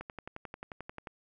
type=click train; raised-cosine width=0.5 ms; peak=-26 dBFS; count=13; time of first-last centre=0.01-1.072 s; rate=11.3 Hz; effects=none